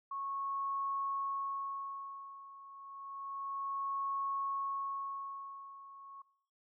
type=tone with tremolo; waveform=sine; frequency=1100 Hz; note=C#6; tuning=14 cents flat; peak=-33 dBFS; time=0.11-6.22 s; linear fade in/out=5 ms; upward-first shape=sine; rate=0.3 Hz; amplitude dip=85%; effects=noise-tail reverb RT60 0.7 s tail -22 dB re dry